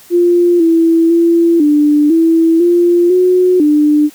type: tone with pitch steps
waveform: sine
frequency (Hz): 349.2 / 330.1 / 337.3 / 296 / 328.2 / 347.6 / 364.7 / 298.4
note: F4 / E4 / E4 / D4 / E4 / F4 / F#4 / D4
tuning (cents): 0 / +2 / +40 / +14 / -8 / -8 / -25 / +28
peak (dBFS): -6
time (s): 0.1-4.1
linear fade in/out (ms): 50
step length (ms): 500
effects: white hiss -41 dBFS RMS until 4.14 s